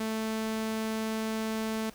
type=tone; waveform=sawtooth; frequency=220.4 Hz; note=A3; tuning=3 cents sharp; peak=-26 dBFS; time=0-1.9 s; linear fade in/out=5 ms; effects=pink hiss -54 dBFS RMS until 1.94 s